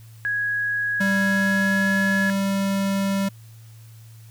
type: tone with pitch glide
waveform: sine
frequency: 1661.2 to 1692.2 Hz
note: G#6 to G#6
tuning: 0 to +32 cents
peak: -21 dBFS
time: 0.25-2.3 s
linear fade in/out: 0 ms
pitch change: +32 cents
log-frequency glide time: 1.15-2.01 s
type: tone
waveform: square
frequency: 196 Hz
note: G3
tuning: in tune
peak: -21 dBFS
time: 1-3.29 s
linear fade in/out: 10 ms
effects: added 112 Hz sine -42 dBFS peak until 4.3 s + white hiss -55 dBFS RMS until 4.3 s